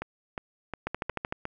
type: two click trains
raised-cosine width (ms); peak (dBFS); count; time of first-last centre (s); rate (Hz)
0.5; -15 / -18; 7 / 5; 0.87-1.325 / 0.02-1.454; 13.2 / 2.79
effects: none